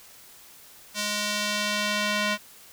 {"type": "tone with band-pass filter sweep", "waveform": "square", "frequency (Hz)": 208.2, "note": "G#3", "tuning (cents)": 5, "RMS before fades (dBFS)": -27, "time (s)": [0.94, 2.38], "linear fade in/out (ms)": 50, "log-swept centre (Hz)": [5500, 2500], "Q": 0.76, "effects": ["white hiss -50 dBFS RMS until 2.72 s"]}